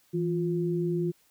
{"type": "tone pair together", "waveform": "sine", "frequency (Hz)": [165.56, 351.5], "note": ["E3", "F4"], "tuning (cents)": [8, 11], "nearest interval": "octave + minor second", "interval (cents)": 1303, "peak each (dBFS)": -28, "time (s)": [0.13, 1.12], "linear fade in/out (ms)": 20, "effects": ["white hiss -65 dBFS RMS until 1.3 s"]}